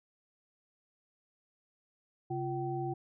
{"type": "tone cluster", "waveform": "sine", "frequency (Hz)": [134.3, 347.8, 768], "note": ["C3", "F4", "G5"], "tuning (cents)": [46, -7, -36], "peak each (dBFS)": [-37, -36, -38], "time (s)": [2.3, 2.94], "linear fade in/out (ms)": 10, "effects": []}